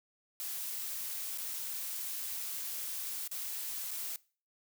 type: noise with dropouts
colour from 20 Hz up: blue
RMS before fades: -39 dBFS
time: 0.4-4.16 s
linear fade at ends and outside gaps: 0 ms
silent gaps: 1.376-1.383 / 3.276-3.314 / 3.908-3.914 s
effects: noise-tail reverb RT60 0.4 s tail -22 dB re dry